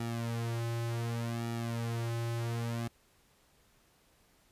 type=tone with flanger; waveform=sawtooth; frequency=116.54 Hz; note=A#2; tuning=in tune; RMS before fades=-35 dBFS; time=0-2.88 s; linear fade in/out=5 ms; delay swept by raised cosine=1.9 to 4.4 ms; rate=0.67 Hz; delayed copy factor=-0.95; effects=pink hiss -67 dBFS RMS until 4.51 s + resampled to 32000 Hz